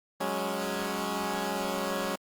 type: chord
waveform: 10% pulse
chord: F# suspended second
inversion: none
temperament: equal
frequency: 185 / 207.7 / 277.2 Hz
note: F#3 / G#3 / C#4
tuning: 0 / 0 / 0 cents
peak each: -26 / -25 / -27 dBFS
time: 0.2-2.16 s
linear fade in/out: 10 ms
effects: Opus 24 kbps